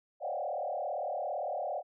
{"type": "tone with frequency modulation", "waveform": "sine", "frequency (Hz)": 659.3, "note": "E5", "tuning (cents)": 0, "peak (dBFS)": -32, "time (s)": [0.2, 1.83], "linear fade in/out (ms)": 50, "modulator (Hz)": 37.7, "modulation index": 3, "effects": []}